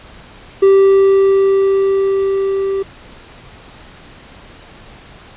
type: tone with level ramp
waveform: triangle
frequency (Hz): 390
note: G4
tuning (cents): -9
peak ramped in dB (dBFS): -3 to -13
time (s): 0.62-2.83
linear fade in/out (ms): 10
effects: pink hiss -39 dBFS RMS until 5.36 s + resampled to 8000 Hz